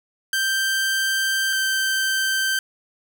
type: tone pair in turn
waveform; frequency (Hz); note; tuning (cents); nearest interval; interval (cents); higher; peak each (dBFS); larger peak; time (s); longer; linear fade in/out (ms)
sawtooth; 1568 / 1557.2; G6 / G6; 0 / -12; unison; 12; first; -16; neither; 0.33-1.53 / 1.53-2.59; first; 2
effects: none